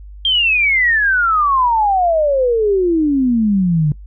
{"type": "exponential sweep", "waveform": "sine", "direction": "down", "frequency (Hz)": [3227, 144.7], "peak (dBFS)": -11, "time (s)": [0.25, 3.92], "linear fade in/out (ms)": 2, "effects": ["noise-tail reverb RT60 0.1 s tail -22 dB re dry", "added 50 Hz sine -32 dBFS peak until 4.06 s"]}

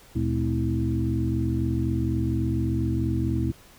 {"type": "tone cluster", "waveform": "sine", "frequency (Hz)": [75.4, 119.6, 214.5, 258.1, 325.5], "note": ["D2", "A#2", "A3", "C4", "E4"], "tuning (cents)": [46, 45, -44, -23, -22], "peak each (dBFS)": [-28, -26, -32, -31, -29], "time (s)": [0.15, 3.52], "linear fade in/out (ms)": 10, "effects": ["pink hiss -52 dBFS RMS until 3.78 s"]}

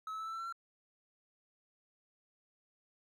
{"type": "tone with pitch steps", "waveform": "triangle", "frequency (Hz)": [1289, 1301, 1313, 1325.2, 1337.5, 1350, 1362.5], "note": ["E6", "E6", "E6", "E6", "E6", "E6", "F6"], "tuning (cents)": [-39, -23, -7, 9, 25, 41, -43], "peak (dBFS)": -37, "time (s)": [0.07, 0.525], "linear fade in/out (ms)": 2, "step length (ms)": 65, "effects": []}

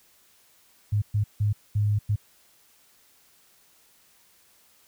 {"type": "tone bursts at uneven times", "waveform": "sine", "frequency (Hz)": 104.1, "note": "G#2", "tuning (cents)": 5, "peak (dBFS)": -20, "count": 5, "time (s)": [[0.92, 1.02], [1.14, 1.24], [1.4, 1.53], [1.75, 1.99], [2.09, 2.16]], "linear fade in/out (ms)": 10, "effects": ["white hiss -60 dBFS RMS until 4.87 s"]}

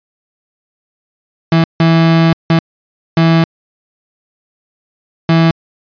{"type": "tone bursts at uneven times", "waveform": "35% pulse", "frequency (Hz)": 164.3, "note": "E3", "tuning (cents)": -5, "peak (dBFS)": -5, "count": 5, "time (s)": [[1.52, 1.64], [1.8, 2.33], [2.5, 2.59], [3.17, 3.44], [5.29, 5.51]], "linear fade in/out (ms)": 2, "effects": ["resampled to 11025 Hz"]}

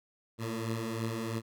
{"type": "beating tone pair", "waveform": "15% pulse", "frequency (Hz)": [111, 114], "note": ["A2", "A#2"], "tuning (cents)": [16, -38], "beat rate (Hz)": 3, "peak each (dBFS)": [-32, -28], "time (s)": [0.38, 1.42], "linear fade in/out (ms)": 50, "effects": []}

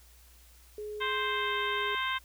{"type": "tone with pitch glide", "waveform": "sine", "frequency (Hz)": [421.2, 412.5], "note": ["G#4", "G#4"], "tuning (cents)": [24, -12], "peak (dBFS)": -36, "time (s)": [0.78, 1.95], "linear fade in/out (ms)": 2, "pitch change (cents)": -36, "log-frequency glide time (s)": [1.18, 1.53]}
{"type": "harmonic tone", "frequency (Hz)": 523.3, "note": "C5", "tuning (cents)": 0, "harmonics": [2, 3, 4, 5, 6, 7], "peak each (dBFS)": [-33, -35, -36, -41, -38, -40], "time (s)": [1, 2.19], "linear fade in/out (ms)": 20}
{"effects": ["added 60 Hz sine -56 dBFS peak until 2.24 s", "white hiss -60 dBFS RMS until 2.24 s"]}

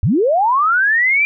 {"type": "linear sweep", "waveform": "sine", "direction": "up", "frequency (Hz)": [69.4, 2385], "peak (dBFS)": -11, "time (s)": [0.03, 1.25], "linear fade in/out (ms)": 0, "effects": []}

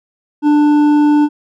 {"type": "tone with hard clipping", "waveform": "sine", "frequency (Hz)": 296, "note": "D4", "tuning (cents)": 14, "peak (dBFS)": -9, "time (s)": [0.42, 1.29], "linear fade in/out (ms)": 50, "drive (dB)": 7, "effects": []}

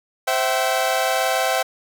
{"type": "chord", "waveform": "sawtooth", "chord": "C major", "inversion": "none", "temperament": "equal with one note detuned", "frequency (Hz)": [523.3, 659.3, 765.6], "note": ["C5", "E5", "G5"], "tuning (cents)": [0, 0, -41], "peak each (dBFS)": [-20, -19, -18], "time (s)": [0.27, 1.63], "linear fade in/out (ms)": 10, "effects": []}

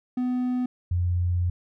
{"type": "tone pair in turn", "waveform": ["triangle", "sine"], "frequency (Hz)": [250, 88.39], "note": ["B3", "F2"], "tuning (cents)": [21, 21], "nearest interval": "octave + tritone", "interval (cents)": 1800, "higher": "first", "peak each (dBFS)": -21, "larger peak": "neither", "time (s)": [[0.17, 0.66], [0.91, 1.5]], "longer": "second", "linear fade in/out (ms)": 5, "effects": []}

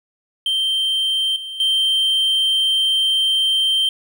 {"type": "tone with level steps", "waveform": "triangle", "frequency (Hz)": 3136, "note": "G7", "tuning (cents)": 0, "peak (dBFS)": [-15, -26, -13], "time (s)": [0.46, 3.89], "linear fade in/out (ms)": 2, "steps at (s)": [1.36, 1.6], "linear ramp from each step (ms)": 2, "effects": []}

